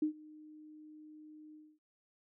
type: tone with ADSR envelope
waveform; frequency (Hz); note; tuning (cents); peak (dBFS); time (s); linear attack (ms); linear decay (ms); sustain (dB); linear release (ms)
sine; 306.6; D#4; -25; -27; 0.02-1.79; 5; 100; -24; 250
effects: none